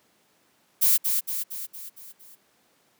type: noise with echo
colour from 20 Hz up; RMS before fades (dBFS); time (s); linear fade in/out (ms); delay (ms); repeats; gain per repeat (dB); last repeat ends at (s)
violet; -19; 0.81-0.98; 20; 230; 6; -5; 2.36
effects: pink hiss -64 dBFS RMS until 2.99 s + high-pass 200 Hz 12 dB/octave